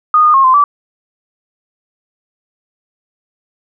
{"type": "tone with pitch steps", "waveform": "sine", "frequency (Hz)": [1233, 1223, 1079, 1036, 1157], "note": ["D#6", "D#6", "C#6", "C6", "D6"], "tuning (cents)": [-16, -30, -47, -17, -26], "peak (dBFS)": -5, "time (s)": [0.14, 0.64], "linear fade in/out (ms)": 2, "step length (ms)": 100, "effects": []}